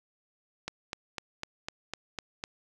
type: click train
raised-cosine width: 0.2 ms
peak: -17 dBFS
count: 8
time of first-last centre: 0.68-2.439 s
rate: 3.98 Hz
effects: none